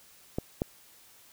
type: clicks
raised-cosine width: 2 ms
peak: -16 / -14 dBFS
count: 2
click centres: 0.385 / 0.619 s
effects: white hiss -57 dBFS RMS until 1.32 s